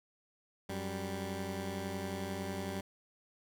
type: tone pair together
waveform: 15% pulse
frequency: 92.5 / 196 Hz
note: F#2 / G3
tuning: 0 / 0 cents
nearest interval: octave + minor second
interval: 1300 cents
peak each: -34 / -33 dBFS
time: 0.69-2.81 s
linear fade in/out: 5 ms
effects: none